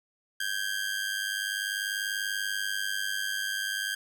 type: ring-modulated tone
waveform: sawtooth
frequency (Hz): 1600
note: G6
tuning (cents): +35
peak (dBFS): -23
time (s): 0.4-3.95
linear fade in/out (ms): 5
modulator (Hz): 50.2
effects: none